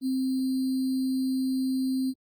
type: tone with sample-and-hold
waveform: sine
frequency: 261.6 Hz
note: C4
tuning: in tune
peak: -24 dBFS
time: 0.01-2.14 s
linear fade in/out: 50 ms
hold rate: 4410 Hz
effects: Opus 24 kbps